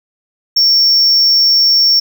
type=tone; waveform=sine; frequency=5470 Hz; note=F8; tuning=37 cents flat; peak=-4 dBFS; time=0.56-2 s; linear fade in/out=10 ms; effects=tanh soft clip ceiling -6 dBFS + 7-bit